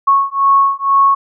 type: beating tone pair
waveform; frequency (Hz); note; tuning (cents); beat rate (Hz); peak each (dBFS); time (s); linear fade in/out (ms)
sine; 1101 / 1103.1; C#6 / C#6; -12 / -9; 2.1; -12; 0.07-1.15; 10
effects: none